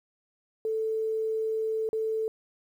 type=tone with dropouts; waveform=sine; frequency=440.9 Hz; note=A4; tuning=4 cents sharp; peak=-26 dBFS; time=0.65-2.28 s; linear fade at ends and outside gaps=1 ms; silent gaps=1.89-1.93 s; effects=10-bit